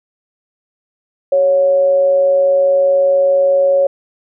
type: tone with amplitude modulation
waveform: sine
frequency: 554.4 Hz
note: C#5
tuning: in tune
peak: -7 dBFS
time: 1.32-3.87 s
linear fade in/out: 5 ms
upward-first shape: sine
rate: 164 Hz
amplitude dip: 35%
effects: none